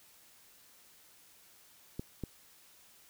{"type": "clicks", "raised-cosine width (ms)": 3, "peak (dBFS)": -24, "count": 2, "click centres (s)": [1.995, 2.237], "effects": ["white hiss -61 dBFS RMS until 3.09 s"]}